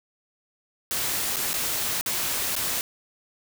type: noise with dropouts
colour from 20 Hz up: white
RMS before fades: -27 dBFS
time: 0.91-2.81 s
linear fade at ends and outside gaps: 0 ms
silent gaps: 1.36-1.367 / 1.532-1.54 / 2.011-2.061 / 2.554-2.564 s
effects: none